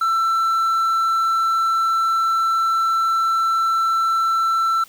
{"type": "tone", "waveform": "triangle", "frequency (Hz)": 1337, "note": "E6", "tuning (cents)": 24, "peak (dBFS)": -14, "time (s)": [0.01, 4.84], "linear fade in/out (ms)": 5, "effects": ["white hiss -48 dBFS RMS until 4.88 s"]}